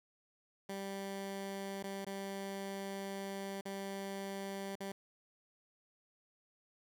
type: tone with dropouts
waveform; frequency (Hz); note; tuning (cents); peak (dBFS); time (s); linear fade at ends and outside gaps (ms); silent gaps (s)
15% pulse; 196; G3; 0; -34; 0.69-4.92; 5; 1.828-1.838 / 2.048-2.066 / 3.611-3.654 / 4.755-4.804
effects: none